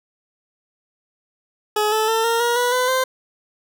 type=tone with pitch steps; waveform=20% pulse; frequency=423.4 / 435.8 / 448.6 / 461.7 / 475.3 / 489.2 / 503.5 / 518.3 Hz; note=G#4 / A4 / A4 / A#4 / A#4 / B4 / B4 / C5; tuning=+33 / -17 / +34 / -17 / +34 / -16 / +33 / -16 cents; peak=-12 dBFS; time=1.76-3.04 s; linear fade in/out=5 ms; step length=160 ms; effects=none